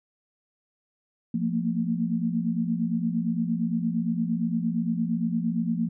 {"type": "tone cluster", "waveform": "sine", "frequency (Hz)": [173.8, 225.2, 233.9], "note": ["F3", "A3", "A#3"], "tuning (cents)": [-8, 40, 6], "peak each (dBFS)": -28, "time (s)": [1.34, 5.89], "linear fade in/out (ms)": 5, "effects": []}